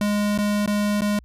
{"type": "tone with dropouts", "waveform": "square", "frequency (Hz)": 206.8, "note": "G#3", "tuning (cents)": -7, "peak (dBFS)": -20, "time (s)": [0.01, 1.19], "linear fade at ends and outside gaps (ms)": 2, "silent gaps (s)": [[0.378, 0.386], [0.661, 0.675], [1.009, 1.018]], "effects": ["added 60 Hz sine -45 dBFS peak until 1.24 s", "resampled to 32000 Hz"]}